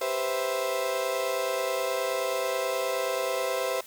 35% pulse chord, C major seventh, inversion second, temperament equal, 392 / 493.9 / 523.3 / 659.3 Hz, G4 / B4 / C5 / E5, 0 / 0 / 0 / 0 cents, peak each -34 / -32 / -28 / -31 dBFS, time 0.01-3.81 s, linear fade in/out 5 ms, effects white hiss -49 dBFS RMS until 3.86 s

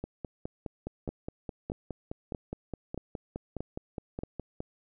two click trains, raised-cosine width 2 ms, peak -22 / -21 dBFS, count 23 / 6, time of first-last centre 0.04-4.604 / 1.09-4.235 s, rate 4.82 / 1.59 Hz, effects none

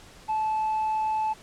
triangle tone with tanh clipping, 869 Hz, A5, 22 cents flat, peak -24 dBFS, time 0.28-1.34 s, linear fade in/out 20 ms, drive 6 dB, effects pink hiss -50 dBFS RMS until 1.42 s + low-pass 9000 Hz 12 dB/octave

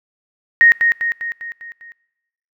sine tone with echo, 1864.7 Hz, A#6, in tune, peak -6 dBFS, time 0.61-0.72 s, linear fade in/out 0 ms, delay 200 ms, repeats 6, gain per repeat -5 dB, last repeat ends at 1.92 s, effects noise-tail reverb RT60 1.0 s tail -22 dB re dry

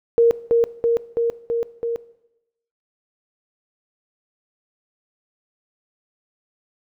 sine tone with echo, 466.2 Hz, A#4, in tune, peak -10 dBFS, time 0.18-0.31 s, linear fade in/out 0 ms, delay 330 ms, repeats 5, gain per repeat -2 dB, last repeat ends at 1.96 s, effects noise-tail reverb RT60 0.9 s tail -19 dB re dry

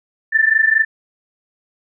sine tone pair together, 1760 / 1784.6 Hz, A6 / A6, 0 / +24 cents, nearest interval unison, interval 24 cents, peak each -14 dBFS, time 0.32-0.85 s, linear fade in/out 20 ms, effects none

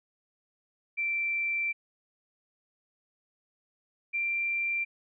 sine tone pair in turn, 2345 / 2363 Hz, D7 / D7, -3 / +10 cents, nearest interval unison, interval 13 cents, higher second, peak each -27 dBFS, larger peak neither, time 0.97-1.73 / 4.13-4.85 s, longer first, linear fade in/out 20 ms, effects none

